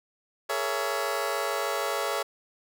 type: chord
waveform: 20% pulse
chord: A# half-diminished seventh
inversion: third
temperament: just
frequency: 419.5 / 466.2 / 559.4 / 671.3 Hz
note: G#4 / A#4 / C#5 / E5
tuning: +17 / 0 / +16 / +31 cents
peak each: -28 / -30 / -26 / -28 dBFS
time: 0.49-2.23 s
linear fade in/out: 10 ms
effects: none